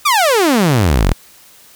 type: exponential sweep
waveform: sawtooth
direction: down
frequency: 1248 to 36.71 Hz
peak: -6 dBFS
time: 0.05-1.13 s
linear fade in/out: 10 ms
effects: white hiss -44 dBFS RMS until 1.75 s